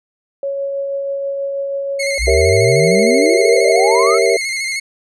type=tone with tremolo; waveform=sine; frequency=554.4 Hz; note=C#5; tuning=in tune; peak=-17 dBFS; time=0.43-2.18 s; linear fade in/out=2 ms; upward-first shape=triangle; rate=6.2 Hz; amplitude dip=25%
type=tone with vibrato; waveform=sawtooth; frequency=2137 Hz; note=C7; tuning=36 cents sharp; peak=-15 dBFS; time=1.99-4.8 s; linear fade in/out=10 ms; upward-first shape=square; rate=13 Hz; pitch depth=37 cents each way
type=exponential sweep; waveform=sine; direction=up; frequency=55 to 1379 Hz; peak=-15 dBFS; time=2.18-4.19 s; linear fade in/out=50 ms
type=chord; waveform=sine; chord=G diminished seventh; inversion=none; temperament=equal; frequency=392 / 466.2 / 554.4 / 659.3 Hz; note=G4 / Bb4 / Db5 / Fb5; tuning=0 / 0 / 0 / 0 cents; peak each=-16 / -14 / -18 / -18 dBFS; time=2.27-4.37 s; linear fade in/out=5 ms
effects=resampled to 24000 Hz